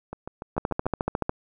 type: two click trains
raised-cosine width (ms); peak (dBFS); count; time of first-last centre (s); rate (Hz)
1; -20 / -10; 6 / 11; 0.13-0.858 / 0.58-1.294; 6.87 / 14
effects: none